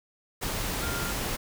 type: tone in noise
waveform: sine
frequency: 1398 Hz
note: F6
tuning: 1 cent sharp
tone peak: -36 dBFS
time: 0.81-1.13 s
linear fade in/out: 20 ms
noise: pink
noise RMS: -31 dBFS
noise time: 0.41-1.37 s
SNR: -8 dB
effects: none